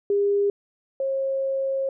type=tone pair in turn; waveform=sine; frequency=403.9 / 539.1 Hz; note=G#4 / C#5; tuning=-48 / -48 cents; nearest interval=perfect fourth; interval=500 cents; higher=second; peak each=-18 / -22 dBFS; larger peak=first; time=0.1-0.5 / 1-1.89 s; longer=second; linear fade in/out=2 ms; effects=none